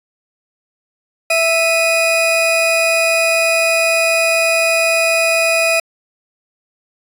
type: tone pair together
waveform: 40% pulse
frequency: 659 / 2488 Hz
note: E5 / D#7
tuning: -1 / -1 cents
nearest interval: octave + major seventh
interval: 2300 cents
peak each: -14 dBFS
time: 1.3-5.8 s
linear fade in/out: 5 ms
effects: resampled to 32000 Hz